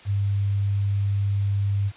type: tone with quantisation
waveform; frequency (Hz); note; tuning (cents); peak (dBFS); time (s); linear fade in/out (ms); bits
sine; 100; G2; +35; -20; 0.05-1.92; 50; 8
effects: white hiss -48 dBFS RMS until 1.96 s + resampled to 8000 Hz